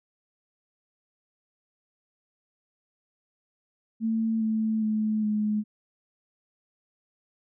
sine tone with pitch steps, 223.8 / 219.7 / 215.7 / 211.7 Hz, A3 / A3 / A3 / G#3, +30 / -2 / -34 / +33 cents, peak -23 dBFS, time 4-5.64 s, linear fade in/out 50 ms, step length 410 ms, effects none

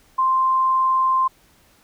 sine tone, 1046.5 Hz, C6, in tune, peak -15 dBFS, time 0.18-1.28 s, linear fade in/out 10 ms, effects pink hiss -56 dBFS RMS until 1.83 s

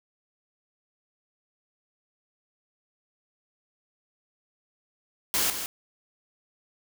white noise with echo, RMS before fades -25 dBFS, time 5.34-5.5 s, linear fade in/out 0 ms, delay 160 ms, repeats 1, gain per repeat -8 dB, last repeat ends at 5.66 s, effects none

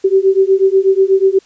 sine beating tone pair, 381.2 / 389.4 Hz, G4 / G4, -48 / -12 cents, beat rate 8.2 Hz, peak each -11 dBFS, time 0.04-1.39 s, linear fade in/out 10 ms, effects white hiss -49 dBFS RMS until 1.45 s + resampled to 16000 Hz

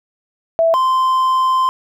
sine / triangle tone pair in turn, 659.3 / 1039 Hz, E5 / C6, 0 / -12 cents, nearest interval minor sixth, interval 788 cents, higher second, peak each -10 dBFS, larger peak neither, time 0.59-0.74 / 0.74-1.69 s, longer second, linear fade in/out 0 ms, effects none

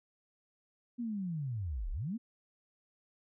sine linear two-way sweep, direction down then up, 246.1 to 30.44 to 246.1 Hz, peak -34 dBFS, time 0.98-2.18 s, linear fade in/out 20 ms, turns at 1.91 s, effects none

